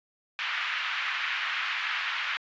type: band-pass noise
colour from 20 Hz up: white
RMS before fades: -31 dBFS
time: 0.39-2.37 s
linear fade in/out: 0 ms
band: 1200 to 2800 Hz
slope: 24 dB/octave
effects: resampled to 16000 Hz